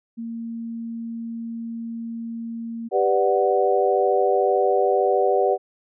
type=tone; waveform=sine; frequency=230 Hz; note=A#3; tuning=23 cents flat; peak=-28 dBFS; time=0.17-2.89 s; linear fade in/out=20 ms
type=chord; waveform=sine; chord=G major seventh; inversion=none; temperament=equal; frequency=392 / 493.9 / 587.3 / 740 Hz; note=G4 / B4 / D5 / F#5; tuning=0 / 0 / 0 / 0 cents; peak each=-21 / -22 / -23 / -22 dBFS; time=2.91-5.58 s; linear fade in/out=50 ms
effects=none